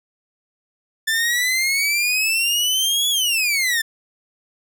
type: exponential two-way sweep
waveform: sawtooth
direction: up then down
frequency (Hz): 1760 to 3416 to 1760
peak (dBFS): -14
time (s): 1.07-3.82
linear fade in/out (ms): 10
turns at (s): 3.09
effects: none